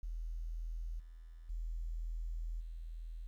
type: tone with level steps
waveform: sine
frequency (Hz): 41.04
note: E1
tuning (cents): -7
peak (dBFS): -38 / -49 / -37 / -42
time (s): 0.03-3.27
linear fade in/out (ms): 0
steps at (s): 0.99 / 1.49 / 2.6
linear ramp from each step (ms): 10
effects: 12-bit